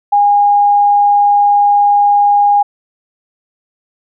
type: tone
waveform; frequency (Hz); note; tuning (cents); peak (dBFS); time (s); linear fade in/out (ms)
sine; 817; G#5; -29; -6; 0.12-2.63; 10
effects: none